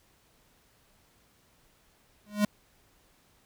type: tone with exponential growth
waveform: square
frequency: 207.7 Hz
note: G#3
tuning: in tune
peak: -20 dBFS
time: 2.26-2.45 s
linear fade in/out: 5 ms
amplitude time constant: 41 ms
effects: pink hiss -65 dBFS RMS until 3.45 s